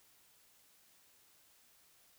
silence, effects white hiss -67 dBFS RMS until 2.18 s

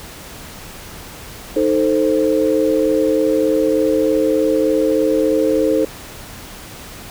sine chord, A diminished, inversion second, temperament equal, 311.1 / 440 / 523.3 Hz, Eb4 / A4 / C5, 0 / 0 / 0 cents, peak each -17 dBFS, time 1.56-5.85 s, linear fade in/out 5 ms, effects pink hiss -35 dBFS RMS until 7.1 s

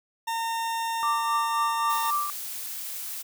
40% pulse tone, 913 Hz, A#5, 36 cents flat, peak -26 dBFS, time 0.27-2.11 s, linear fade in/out 10 ms
sine tone with tremolo, 1174.7 Hz, D6, in tune, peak -22 dBFS, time 1.03-2.3 s, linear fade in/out 0 ms, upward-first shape triangle, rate 3.8 Hz, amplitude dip 65%
blue noise, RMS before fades -35 dBFS, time 1.89-3.23 s, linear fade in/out 20 ms
effects none

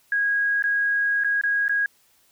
sine tone with dropouts, 1645 Hz, G#6, 17 cents flat, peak -19 dBFS, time 0.12-1.86 s, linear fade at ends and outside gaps 2 ms, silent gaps 0.624-0.639 / 1.237-1.245 / 1.413-1.436 / 1.682-1.694 s, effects white hiss -61 dBFS RMS until 2.31 s

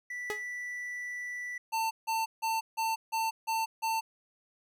triangle tone, 1968 Hz, B6, 7 cents flat, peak -34 dBFS, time 0.1-1.58 s, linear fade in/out 5 ms
sawtooth tone with exponential decay, 420.4 Hz, G#4, 21 cents sharp, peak -26 dBFS, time 0.3-0.44 s, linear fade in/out 0 ms, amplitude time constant 29 ms
square tone bursts, 896 Hz, A5, 31 cents sharp, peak -29 dBFS, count 7, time 1.72-4.01 s, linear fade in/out 20 ms, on 190 ms, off 160 ms
effects none

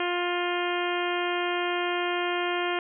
harmonic tone, 352.6 Hz, F4, 17 cents sharp, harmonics 1 / 2 / 3 / 4 / 5 / 6 / 7 / 8 / 9, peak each -29 / -32 / -34 / -35 / -36 / -37 / -37 / -38 / -39 dBFS, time 0-2.79 s, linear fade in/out 2 ms, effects none

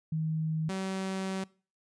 sine / sawtooth tone pair in turn, 158.2 / 190.76 Hz, D#3 / G3, +29 / -47 cents, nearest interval minor third, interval 324 cents, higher second, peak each -28 dBFS, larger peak neither, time 0.12-0.69 / 0.69-1.44 s, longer second, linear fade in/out 5 ms, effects noise-tail reverb RT60 0.4 s tail -23 dB re dry + resampled to 22050 Hz

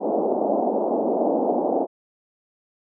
white band-pass noise, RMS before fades -22 dBFS, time 0-1.87 s, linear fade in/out 50 ms, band 220 to 770 Hz, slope 48 dB/octave, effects none

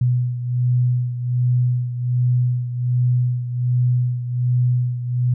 sine beating tone pair, 123.47 / 124.77 Hz, B2 / B2, 0 / +18 cents, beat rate 1.3 Hz, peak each -17 / -23 dBFS, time 0.01-5.34 s, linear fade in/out 5 ms, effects none

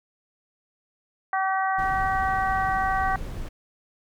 harmonic tone, 382.5 Hz, G4, 42 cents flat, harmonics 2 / 3 / 4 / 5, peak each -24 / -28 / -30 / -32 dBFS, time 1.33-3.16 s, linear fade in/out 2 ms
brown noise, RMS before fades -33 dBFS, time 1.78-3.49 s, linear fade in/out 10 ms
effects none

